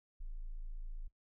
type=tone; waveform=sine; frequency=27.5 Hz; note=A0; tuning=in tune; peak=-40 dBFS; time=0.2-1.08 s; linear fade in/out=10 ms; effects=noise-tail reverb RT60 0.1 s tail -19 dB re dry